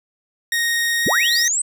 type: tone with pitch glide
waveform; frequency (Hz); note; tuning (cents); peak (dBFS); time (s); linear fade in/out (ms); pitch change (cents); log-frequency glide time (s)
sawtooth; 1864.7 to 1882; A#6 to A#6; 0 to +16; -14; 0.52-1.48; 2; +16; 1.01-1.07
type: linear sweep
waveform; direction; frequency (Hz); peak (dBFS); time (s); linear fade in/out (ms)
sine; up; 77.78 to 8372; -17; 1.06-1.62; 5
effects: none